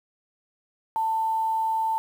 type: tone with quantisation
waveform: sine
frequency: 890 Hz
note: A5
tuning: 20 cents sharp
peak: -22 dBFS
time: 0.96-1.98 s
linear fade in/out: 0 ms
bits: 8
effects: none